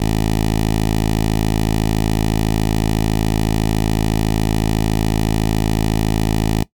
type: tone with notch filter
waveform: 10% pulse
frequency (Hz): 53.9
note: A1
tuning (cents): -35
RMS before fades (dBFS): -17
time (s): 0-6.63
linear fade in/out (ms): 5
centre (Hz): 1400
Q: 1.5
effects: noise-tail reverb RT60 0.1 s tail -19 dB re dry